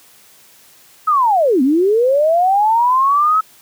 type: linear two-way sweep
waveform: sine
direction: down then up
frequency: 1301 to 246.9 to 1301 Hz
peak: -10 dBFS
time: 1.07-3.41 s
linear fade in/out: 10 ms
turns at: 1.62 s
effects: white hiss -47 dBFS RMS until 3.61 s + high-pass 80 Hz 12 dB/octave